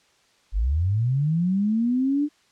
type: linear sweep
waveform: sine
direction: up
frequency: 42.87 to 300 Hz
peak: -19 dBFS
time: 0.52-2.29 s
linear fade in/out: 50 ms
effects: white hiss -61 dBFS RMS until 2.51 s + low-pass 6000 Hz 12 dB/octave